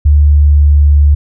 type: tone with pitch glide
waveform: sine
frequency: 73.42 to 72.7 Hz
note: D2 to D2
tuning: 0 to -17 cents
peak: -3 dBFS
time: 0.05-1.15 s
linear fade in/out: 10 ms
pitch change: -17 cents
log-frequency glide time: 0.18-0.94 s
effects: none